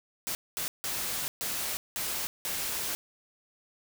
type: noise bursts at uneven times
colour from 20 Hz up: white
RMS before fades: -33 dBFS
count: 6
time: 0.27-0.35 / 0.57-0.68 / 0.84-1.28 / 1.41-1.77 / 1.96-2.27 / 2.45-2.95 s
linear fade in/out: 0 ms
effects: none